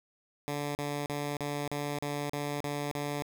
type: tone bursts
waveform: 10% pulse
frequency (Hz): 145.2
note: D3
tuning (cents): -19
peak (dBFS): -24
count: 9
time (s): 0.48-3.222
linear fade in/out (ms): 0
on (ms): 270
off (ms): 39
effects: none